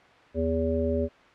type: harmonic tone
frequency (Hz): 81.6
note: E2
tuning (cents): -17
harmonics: 1 / 3 / 5 / 7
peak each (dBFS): -29 / -29 / -29 / -29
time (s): 0.34-1.09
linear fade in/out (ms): 50
effects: white hiss -53 dBFS RMS until 1.34 s + low-pass 2000 Hz 12 dB/octave